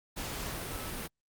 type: tone in noise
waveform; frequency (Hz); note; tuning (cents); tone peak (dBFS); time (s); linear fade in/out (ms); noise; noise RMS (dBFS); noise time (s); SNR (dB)
sine; 1305; E6; -18; -47; 0.71-0.91; 20; pink; -38; 0.16-1.08; -12
effects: Opus 48 kbps